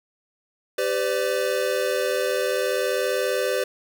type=chord; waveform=square; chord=G major; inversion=none; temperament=equal with one note detuned; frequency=392 / 506.9 / 587.3 Hz; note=G4 / B4 / D5; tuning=0 / +45 / 0 cents; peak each=-28 / -25 / -28 dBFS; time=0.78-3.64 s; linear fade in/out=5 ms; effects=none